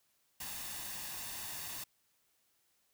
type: noise with comb filter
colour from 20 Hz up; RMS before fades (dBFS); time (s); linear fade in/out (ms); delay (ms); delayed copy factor
white; -43; 0.4-1.84; 5; 1.1; +0.5
effects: white hiss -75 dBFS RMS until 2.93 s